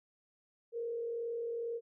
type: tone with frequency modulation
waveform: sine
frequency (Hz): 466.2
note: A#4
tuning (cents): 0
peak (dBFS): -35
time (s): 0.72-1.81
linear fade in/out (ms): 50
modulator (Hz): 42.2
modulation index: 0.38
effects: none